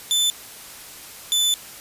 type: tone pair in turn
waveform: sawtooth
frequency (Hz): 3520 / 3506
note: A7 / A7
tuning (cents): 0 / -7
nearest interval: unison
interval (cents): 7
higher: first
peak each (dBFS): -14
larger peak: neither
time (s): 0.11-0.3 / 1.32-1.54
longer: second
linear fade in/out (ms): 0
effects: white hiss -40 dBFS RMS until 1.8 s + resampled to 32000 Hz